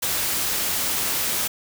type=noise; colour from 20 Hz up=white; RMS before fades=-24 dBFS; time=0.02-1.48 s; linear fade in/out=10 ms; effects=none